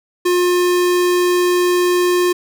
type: tone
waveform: square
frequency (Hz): 356.5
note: F4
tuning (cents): +36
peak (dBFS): -13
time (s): 0.25-2.33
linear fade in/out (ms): 10
effects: none